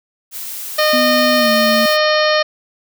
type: noise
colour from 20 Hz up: blue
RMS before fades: -27 dBFS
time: 0.31-1.98 s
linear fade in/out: 50 ms
type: harmonic tone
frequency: 612 Hz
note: D#5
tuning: 29 cents flat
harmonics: 1 / 2 / 3 / 4 / 5 / 6 / 7 / 8 / 9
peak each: -14 / -19 / -19 / -25 / -24 / -28 / -22 / -29 / -26 dBFS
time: 0.78-2.43 s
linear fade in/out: 10 ms
type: tone with pitch glide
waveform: sine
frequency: 248.1 to 226.2 Hz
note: B3 to A3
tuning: +8 to +48 cents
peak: -17 dBFS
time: 0.93-1.86 s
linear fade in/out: 5 ms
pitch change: -160 cents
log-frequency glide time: 1.37-1.5 s
effects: none